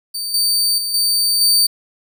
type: tone with level steps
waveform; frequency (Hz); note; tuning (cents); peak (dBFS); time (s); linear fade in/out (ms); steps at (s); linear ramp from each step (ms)
sawtooth; 4600; D8; -37; -19 / -11 / -17 / -11 / -8; 0.14-1.67; 10; 0.34 / 0.78 / 0.94 / 1.41; 2
effects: none